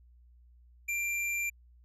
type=tone; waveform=square; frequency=2369 Hz; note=D7; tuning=14 cents sharp; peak=-31 dBFS; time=0.88-1.5 s; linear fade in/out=10 ms; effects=added 60 Hz sine -56 dBFS peak until 1.84 s + resampled to 32000 Hz